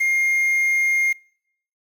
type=tone with quantisation; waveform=triangle; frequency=2125 Hz; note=C7; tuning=26 cents sharp; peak=-15 dBFS; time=0-1.13 s; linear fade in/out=10 ms; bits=7; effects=noise-tail reverb RT60 0.7 s tail -26 dB re dry